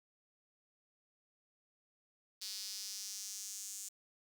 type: tone with high-pass filter sweep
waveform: square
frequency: 100 Hz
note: G2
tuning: 35 cents sharp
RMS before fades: -45 dBFS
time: 2.41-3.89 s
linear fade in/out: 10 ms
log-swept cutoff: 4700 to 7100 Hz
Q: 3.4
effects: none